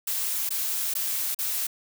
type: noise with dropouts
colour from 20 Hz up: blue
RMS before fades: -28 dBFS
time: 0.07-1.67 s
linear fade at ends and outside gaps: 5 ms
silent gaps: 0.492-0.505 / 0.939-0.951 / 1.347-1.388 s
effects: none